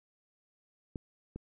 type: clicks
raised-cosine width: 3 ms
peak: -25 / -28 dBFS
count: 2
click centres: 0.958 / 1.36 s
effects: none